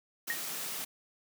white high-pass noise, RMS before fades -38 dBFS, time 0.27-0.85 s, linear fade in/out 10 ms, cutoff 130 Hz, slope 96 dB/octave
sine tone with exponential decay, 1864.7 Hz, A#6, in tune, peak -27 dBFS, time 0.3-0.42 s, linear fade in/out 1 ms, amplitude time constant 24 ms
effects none

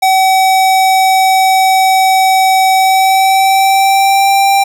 square tone with pitch glide, 760 to 787.3 Hz, F#5 to G5, +46 to +7 cents, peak -7 dBFS, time 0.02-4.64 s, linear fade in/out 10 ms, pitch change +61 cents, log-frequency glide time 2.75-4.36 s, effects none

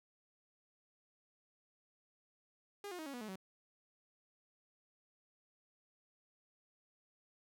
sawtooth tone with pitch steps, 406 / 357.6 / 314.9 / 277.3 / 244.2 / 215.1 / 189.41 Hz, G#4 / F4 / D#4 / C#4 / B3 / A3 / F#3, -39 / +41 / +21 / +1 / -19 / -39 / +41 cents, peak -40 dBFS, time 2.84-3.358 s, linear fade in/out 2 ms, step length 74 ms, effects none

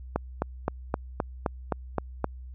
click train, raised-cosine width 1 ms, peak -11 dBFS, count 9, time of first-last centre 0.16-2.243 s, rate 3.84 Hz, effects added 63 Hz sine -39 dBFS peak until 2.54 s

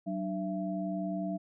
sine tone cluster, 187.5 / 298.6 / 671 Hz, F#3 / D4 / E5, +23 / +29 / +31 cents, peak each -34 / -37 / -37 dBFS, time 0.06-1.38 s, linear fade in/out 20 ms, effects none

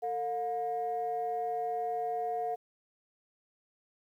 sine tone pair together, 451.1 / 716 Hz, A4 / F5, +43 / +43 cents, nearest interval minor sixth, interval 800 cents, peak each -35 / -31 dBFS, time 0.02-2.56 s, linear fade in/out 20 ms, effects tanh soft clip ceiling -25 dBFS + 11-bit

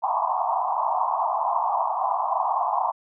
white band-pass noise, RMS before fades -24 dBFS, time 0.02-2.92 s, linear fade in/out 20 ms, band 670 to 1100 Hz, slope 96 dB/octave, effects none

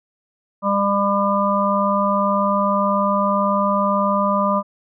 harmonic tone, 200.2 Hz, G3, 37 cents sharp, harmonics 1 / 3 / 5 / 6, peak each -21 / -21 / -21 / -21 dBFS, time 0.62-4.63 s, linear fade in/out 50 ms, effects none

